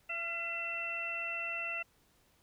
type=harmonic tone with a mistuned harmonic; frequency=673 Hz; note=E5; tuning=36 cents sharp; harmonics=1 / 2 / 3 / 4; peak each=-46 / -44 / -44 / -36 dBFS; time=0.09-1.83 s; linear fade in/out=10 ms; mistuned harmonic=2; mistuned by=+35 cents; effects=pink hiss -69 dBFS RMS until 2.42 s